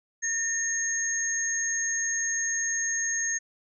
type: tone pair together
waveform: sine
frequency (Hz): 1822 / 6493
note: A#6 / G#8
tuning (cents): -40 / -40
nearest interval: octave + minor seventh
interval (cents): 2200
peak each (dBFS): -30 / -27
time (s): 0.22-3.39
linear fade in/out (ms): 20
effects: none